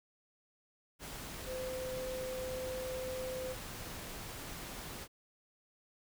sine tone in noise, 514 Hz, C5, 31 cents flat, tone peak -38 dBFS, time 1.45-3.56 s, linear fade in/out 50 ms, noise pink, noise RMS -45 dBFS, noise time 0.99-5.08 s, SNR +4 dB, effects none

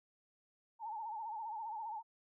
sine tone with vibrato, 880 Hz, A5, in tune, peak -40 dBFS, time 0.79-2.03 s, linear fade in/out 50 ms, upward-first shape sine, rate 15 Hz, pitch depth 91 cents each way, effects none

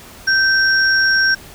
sine tone pair together, 1558 / 5559 Hz, G6 / F8, -11 / -9 cents, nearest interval octave + minor seventh, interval 2202 cents, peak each -12 / -18 dBFS, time 0.27-1.35 s, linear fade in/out 10 ms, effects pink hiss -39 dBFS RMS until 1.54 s

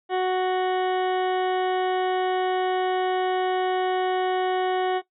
harmonic tone, 370 Hz, F#4, in tune, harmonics 1 / 2 / 3 / 4 / 5 / 6 / 8 / 9 / 10, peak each -23 / -24 / -35 / -38 / -37 / -42 / -40 / -44 / -47 dBFS, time 0.09-5.02 s, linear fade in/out 50 ms, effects noise-tail reverb RT60 0.1 s tail -17 dB re dry

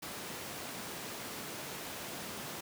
pink high-pass noise, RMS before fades -43 dBFS, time 0.02-2.61 s, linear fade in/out 10 ms, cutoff 160 Hz, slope 12 dB/octave, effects none

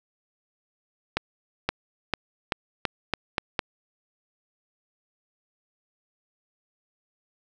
accelerating click train, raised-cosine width 0.3 ms, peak -7 dBFS, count 8, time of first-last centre 1.17-3.592 s, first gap 520 ms, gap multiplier 0.86, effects none

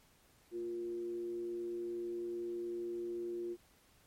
sine tone with frequency modulation, 351.4 Hz, F4, 11 cents sharp, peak -37 dBFS, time 0.51-3.57 s, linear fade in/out 50 ms, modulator 124 Hz, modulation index 0.26, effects pink hiss -67 dBFS RMS until 4.06 s + MP3 64 kbps

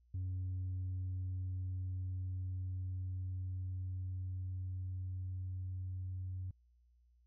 sine tone with level ramp, 92.5 Hz, F#2, in tune, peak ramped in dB -34 to -38 dBFS, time 0.14-6.51 s, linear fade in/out 5 ms, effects tanh soft clip ceiling -35 dBFS + added 60 Hz sine -66 dBFS peak until 7.26 s

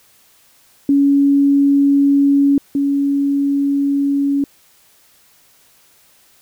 sine tone pair in turn, 280.6 / 280.6 Hz, C#4 / C#4, +21 / +21 cents, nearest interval unison, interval 0 cents, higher neither, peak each -9 / -13 dBFS, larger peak first, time 0.89-2.58 / 2.75-4.44 s, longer neither, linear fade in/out 2 ms, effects white hiss -52 dBFS RMS until 6.41 s

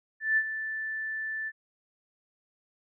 sine tone with ADSR envelope, 1760 Hz, A6, in tune, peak -20 dBFS, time 0.2-1.52 s, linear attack 170 ms, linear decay 58 ms, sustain -11 dB, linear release 45 ms, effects none

